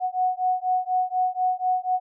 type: beating tone pair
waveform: sine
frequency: 735 / 739.1 Hz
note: F#5 / F#5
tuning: -12 / -2 cents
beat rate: 4.1 Hz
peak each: -24 dBFS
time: 0-2 s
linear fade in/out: 50 ms
effects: none